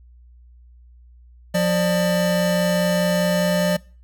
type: tone pair together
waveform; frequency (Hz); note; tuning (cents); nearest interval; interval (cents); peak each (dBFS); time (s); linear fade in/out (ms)
square; 177.37 / 597; F3 / D5; +27 / +28; octave + major sixth; 2101; -20 / -21; 1.54-3.77; 10
effects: noise-tail reverb RT60 0.4 s tail -24 dB re dry + added 60 Hz sine -45 dBFS peak until 4.03 s